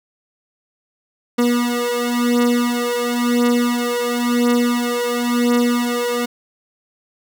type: beating tone pair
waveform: 30% pulse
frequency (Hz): 240.8 / 241.76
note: B3 / B3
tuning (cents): -44 / -37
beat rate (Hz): 0.96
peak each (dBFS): -16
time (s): 1.38-6.26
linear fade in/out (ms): 10
effects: none